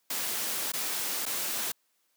white noise with dropouts, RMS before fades -32 dBFS, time 0.1-1.72 s, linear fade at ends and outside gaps 5 ms, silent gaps 0.72-0.735 / 1.255-1.262 s, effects white hiss -73 dBFS RMS until 2.16 s + high-pass 200 Hz 12 dB/octave

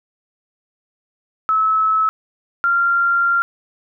sine tone pair in turn, 1298 / 1385.6 Hz, E6 / F6, -27 / -14 cents, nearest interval minor second, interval 113 cents, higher second, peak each -13 dBFS, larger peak neither, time 1.49-2.09 / 2.64-3.42 s, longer second, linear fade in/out 0 ms, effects none

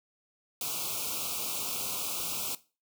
white band-stop noise, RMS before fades -34 dBFS, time 0.61-2.55 s, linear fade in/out 2 ms, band 1400 to 2300 Hz, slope 96 dB/octave, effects noise-tail reverb RT60 0.3 s tail -17 dB re dry + high-pass 100 Hz 12 dB/octave

